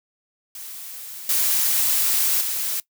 blue noise with level steps, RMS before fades -36 / -20 / -25 dBFS, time 0.55-2.8 s, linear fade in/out 2 ms, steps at 1.29 / 2.41 s, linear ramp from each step 2 ms, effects noise-tail reverb RT60 0.1 s tail -20 dB re dry

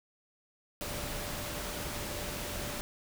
sine tone in noise, 587.3 Hz, D5, in tune, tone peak -46 dBFS, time 0.81-2.81 s, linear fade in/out 0 ms, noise pink, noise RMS -38 dBFS, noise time 0.81-2.81 s, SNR -11 dB, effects none

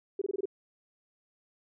sine tone bursts, 392.2 Hz, G4, 1 cent sharp, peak -28 dBFS, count 6, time 0.19-0.456 s, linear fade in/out 5 ms, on 26 ms, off 22 ms, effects none

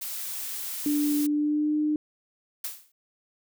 blue noise, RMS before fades -34 dBFS, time 0.01-1.27 s, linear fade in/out 10 ms
sine tone with pitch glide, 293.7 to 302.3 Hz, D4 to D#4, 0 to -50 cents, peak -22 dBFS, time 0.86-1.96 s, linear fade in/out 2 ms, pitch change +50 cents, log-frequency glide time 1.19-1.75 s
blue noise with exponential decay, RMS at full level -29 dBFS, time 2.64-2.92 s, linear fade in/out 5 ms, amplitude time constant 60 ms
effects none

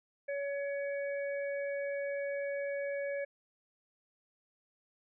harmonic tone, 563 Hz, C#5, 27 cents sharp, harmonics 1 / 3 / 4, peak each -34 / -44 / -46 dBFS, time 0.28-3.25 s, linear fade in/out 10 ms, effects none

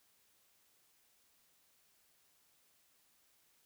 silence, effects white hiss -72 dBFS RMS until 3.65 s

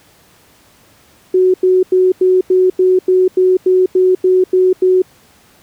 sine tone bursts, 370 Hz, F#4, in tune, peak -7 dBFS, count 13, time 1.34-5.02 s, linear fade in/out 5 ms, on 200 ms, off 90 ms, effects pink hiss -48 dBFS RMS until 5.62 s + high-pass 80 Hz 12 dB/octave

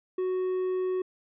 triangle tone, 370 Hz, F#4, in tune, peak -24 dBFS, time 0.18-1.02 s, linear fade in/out 5 ms, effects resampled to 8000 Hz

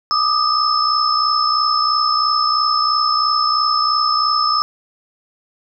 sine tone cluster, 1191 / 1254 / 5240 Hz, D6 / D#6 / E8, +24 / +13 / -11 cents, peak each -18 dBFS, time 0.11-4.62 s, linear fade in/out 0 ms, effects none

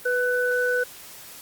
sine tone pair together, 493.9 / 1496.4 Hz, B4 / F#6, 0 / +19 cents, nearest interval octave + perfect fifth, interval 1919 cents, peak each -23 dBFS, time 0.05-0.84 s, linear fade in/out 10 ms, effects white hiss -43 dBFS RMS until 1.41 s + Opus 32 kbps

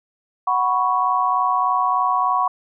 sine chord, F# suspended fourth, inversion none, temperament just, 740 / 986.7 / 1110 Hz, F#5 / B5 / C#6, 0 / -2 / +2 cents, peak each -22 / -21 / -19 dBFS, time 0.47-2.48 s, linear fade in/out 5 ms, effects none

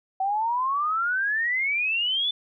sine exponential sweep, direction up, 754 to 3520 Hz, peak -22 dBFS, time 0.2-2.31 s, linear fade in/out 5 ms, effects none

